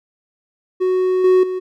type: tone with level steps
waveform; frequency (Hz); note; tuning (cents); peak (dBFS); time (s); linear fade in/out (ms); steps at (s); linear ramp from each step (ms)
triangle; 370; F#4; 0; -12 / -7 / -18; 0.8-1.6; 20; 1.24 / 1.43; 5
effects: none